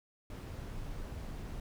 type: noise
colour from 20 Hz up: brown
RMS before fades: -42 dBFS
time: 0.3-1.6 s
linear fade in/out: 2 ms
effects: none